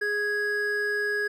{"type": "tone pair together", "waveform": "triangle", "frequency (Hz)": [415.3, 1661.2], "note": ["G#4", "G#6"], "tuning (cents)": [0, 0], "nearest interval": "2 octaves", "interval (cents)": 2400, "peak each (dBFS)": [-28, -24], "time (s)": [0.01, 1.28], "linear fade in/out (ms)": 10, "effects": []}